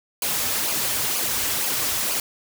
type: noise with flanger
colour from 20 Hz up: white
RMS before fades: -24 dBFS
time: 0.22-2.2 s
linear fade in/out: 2 ms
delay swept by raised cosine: 0.52 to 5.92 ms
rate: 2.1 Hz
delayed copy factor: -0.6
effects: none